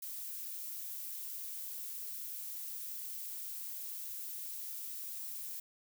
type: noise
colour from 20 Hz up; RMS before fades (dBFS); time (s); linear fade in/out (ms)
violet; -43; 0.02-5.6; 5
effects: none